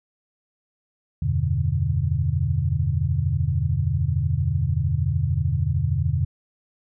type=chord; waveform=sine; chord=E minor seventh; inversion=none; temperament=equal with one note detuned; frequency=82.41 / 95.59 / 123.47 / 146.83 Hz; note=E2 / G2 / B2 / D3; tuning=0 / -43 / 0 / 0 cents; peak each=-25 dBFS; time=1.22-6.25 s; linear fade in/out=5 ms; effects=none